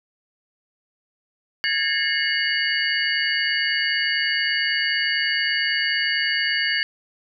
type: tone cluster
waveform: sine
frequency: 1653 / 1802 / 2156 / 2904 / 4571 Hz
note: G#6 / A6 / C#7 / F#7 / D8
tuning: -9 / +41 / -49 / -33 / -48 cents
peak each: -26 dBFS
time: 1.64-6.83 s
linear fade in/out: 0 ms
effects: none